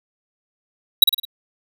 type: tone with echo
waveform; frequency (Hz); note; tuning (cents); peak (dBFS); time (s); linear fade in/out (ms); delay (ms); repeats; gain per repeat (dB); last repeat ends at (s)
square; 3861; B7; -40; -5; 1.02-1.04; 5; 53; 4; -6; 1.252
effects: none